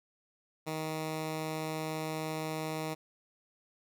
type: tone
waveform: 10% pulse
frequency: 157.3 Hz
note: D#3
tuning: 19 cents sharp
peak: -26 dBFS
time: 0.66-2.95 s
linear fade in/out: 20 ms
effects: none